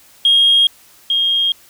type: tone pair in turn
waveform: sine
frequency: 3253 / 3239 Hz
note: G#7 / G#7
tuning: -37 / -44 cents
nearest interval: unison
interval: 7 cents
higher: first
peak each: -7 / -12 dBFS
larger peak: first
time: 0.25-0.67 / 1.1-1.52 s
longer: neither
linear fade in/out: 2 ms
effects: tanh soft clip ceiling -4 dBFS + white hiss -47 dBFS RMS until 1.69 s